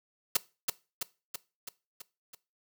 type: noise with echo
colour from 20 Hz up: white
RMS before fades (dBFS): -24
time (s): 0.35-0.37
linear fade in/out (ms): 5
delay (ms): 330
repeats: 6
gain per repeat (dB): -4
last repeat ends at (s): 2.35
effects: noise-tail reverb RT60 0.3 s tail -20 dB re dry + high-pass 200 Hz 12 dB/octave